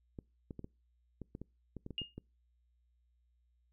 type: clicks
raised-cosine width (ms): 3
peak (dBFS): -31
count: 12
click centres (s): 0.188 / 0.508 / 0.593 / 0.644 / 1.217 / 1.351 / 1.416 / 1.767 / 1.864 / 1.907 / 2.017 / 2.18
type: tone with exponential decay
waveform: sine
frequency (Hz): 2839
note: F7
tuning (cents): +28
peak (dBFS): -32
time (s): 1.98-2.14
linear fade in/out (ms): 1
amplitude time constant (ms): 34
effects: noise-tail reverb RT60 0.3 s tail -26 dB re dry + added 60 Hz sine -70 dBFS peak until 3.72 s